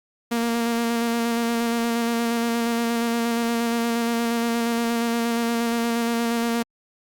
sawtooth tone with vibrato, 233.1 Hz, A#3, in tune, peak -17 dBFS, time 0.31-6.63 s, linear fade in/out 10 ms, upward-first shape square, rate 8.5 Hz, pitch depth 15 cents each way, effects Opus 48 kbps

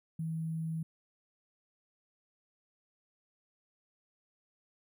sine tone with sample-and-hold, 161.5 Hz, E3, 35 cents flat, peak -33 dBFS, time 0.19-0.83 s, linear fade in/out 5 ms, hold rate 11025 Hz, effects none

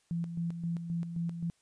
sine tone with tremolo, 169.1 Hz, E3, 44 cents sharp, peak -30 dBFS, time 0.11-1.5 s, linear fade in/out 0 ms, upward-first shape square, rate 3.8 Hz, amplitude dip 55%, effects white hiss -71 dBFS RMS until 1.61 s + resampled to 22050 Hz

